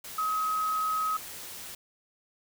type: tone in noise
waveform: sine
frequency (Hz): 1271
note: D#6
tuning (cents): +36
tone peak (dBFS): -26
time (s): 0.18-1.17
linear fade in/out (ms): 5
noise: white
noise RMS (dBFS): -42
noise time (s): 0.04-1.75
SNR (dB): +13
effects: none